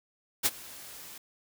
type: noise with ADSR envelope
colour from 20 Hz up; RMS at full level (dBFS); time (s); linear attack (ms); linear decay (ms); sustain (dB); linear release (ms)
white; -23; 0.43-1.18; 29; 37; -23; 4
effects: none